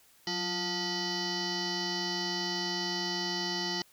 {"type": "tone with frequency modulation", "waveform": "sine", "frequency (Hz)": 2473, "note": "D#7", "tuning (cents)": -11, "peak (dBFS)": -30, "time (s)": [0.27, 3.82], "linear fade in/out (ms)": 2, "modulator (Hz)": 531, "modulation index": 5.4, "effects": ["white hiss -62 dBFS RMS until 3.92 s"]}